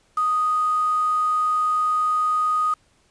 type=tone with quantisation; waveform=sine; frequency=1244.5 Hz; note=D#6; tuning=in tune; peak=-18 dBFS; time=0.17-2.74 s; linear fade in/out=5 ms; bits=6; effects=pink hiss -61 dBFS RMS until 3.1 s + resampled to 22050 Hz